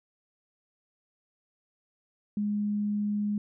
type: tone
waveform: sine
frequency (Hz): 207.3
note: G#3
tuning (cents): -3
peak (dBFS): -26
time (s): 2.37-3.38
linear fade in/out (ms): 2
effects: none